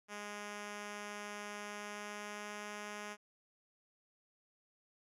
5% pulse tone with pitch glide, 206.8 to 208.1 Hz, G#3 to G#3, -7 to +4 cents, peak -32 dBFS, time 0.08-3.17 s, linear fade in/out 50 ms, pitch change +11 cents, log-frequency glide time 1.59-2.55 s, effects low-pass 10000 Hz 12 dB/octave

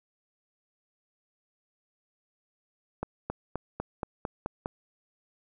accelerating click train, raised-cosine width 1 ms, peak -17 dBFS, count 8, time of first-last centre 3.03-4.659 s, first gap 270 ms, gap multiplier 0.95, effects none

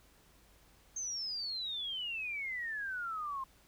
sine exponential sweep, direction down, 6410 to 1046.5 Hz, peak -36 dBFS, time 0.96-3.44 s, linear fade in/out 5 ms, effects added 50 Hz sine -67 dBFS peak until 3.67 s + pink hiss -65 dBFS RMS until 3.67 s

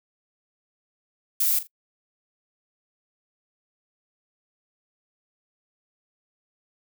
violet noise with echo, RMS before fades -22 dBFS, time 1.4-1.59 s, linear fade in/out 5 ms, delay 41 ms, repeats 2, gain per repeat -13 dB, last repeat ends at 1.672 s, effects noise-tail reverb RT60 0.1 s tail -24 dB re dry

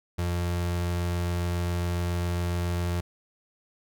35% pulse tone, 87.31 Hz, F2, in tune, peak -24 dBFS, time 0.18-3.01 s, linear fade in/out 10 ms, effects none

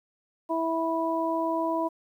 harmonic tone, 327.6 Hz, E4, 11 cents flat, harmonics 1 / 2 / 3, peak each -29 / -29 / -29 dBFS, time 0.49-1.89 s, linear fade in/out 20 ms, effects 10-bit

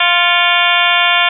harmonic tone with a mistuned harmonic, 349.2 Hz, F4, in tune, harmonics 2 / 3 / 4 / 5 / 6 / 7 / 8 / 9 / 10, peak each -18 / -18 / -18 / -18 / -18 / -18 / -18 / -18 / -18 dBFS, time 0-1.29 s, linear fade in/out 5 ms, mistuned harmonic 6, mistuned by +100 cents, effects none

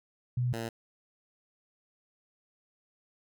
sine / 10% pulse tone pair in turn, 123.47 / 114.58 Hz, B2 / A#2, 0 / -29 cents, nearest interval minor second, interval 129 cents, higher first, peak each -26 dBFS, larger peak neither, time 0.37-0.53 / 0.53-0.69 s, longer neither, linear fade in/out 5 ms, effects none

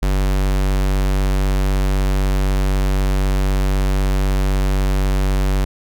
square tone, 48.04 Hz, G1, 34 cents flat, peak -15 dBFS, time 0.02-5.65 s, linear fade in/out 10 ms, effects none

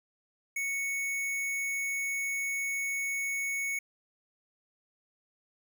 square tone, 2217 Hz, C#7, in tune, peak -31 dBFS, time 0.56-3.79 s, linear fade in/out 5 ms, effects none

